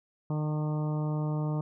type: harmonic tone with a mistuned harmonic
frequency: 151.9 Hz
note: D#3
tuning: 41 cents flat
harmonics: 1 / 2 / 3 / 4 / 5 / 6 / 7 / 8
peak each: -28 / -37 / -42 / -42 / -47 / -45 / -48 / -50 dBFS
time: 0.3-1.61 s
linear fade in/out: 2 ms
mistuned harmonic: 7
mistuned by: +30 cents
effects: none